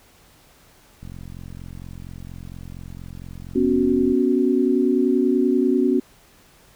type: click train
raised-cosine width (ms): 5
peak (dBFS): -25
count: 138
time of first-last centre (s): 1.03-4.123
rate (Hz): 44.3
type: chord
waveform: sine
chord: B suspended second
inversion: none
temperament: equal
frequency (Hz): 246.9 / 277.2 / 370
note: B3 / C#4 / F#4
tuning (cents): 0 / 0 / 0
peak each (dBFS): -20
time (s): 3.55-6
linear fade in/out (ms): 10
effects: pink hiss -53 dBFS RMS until 6.75 s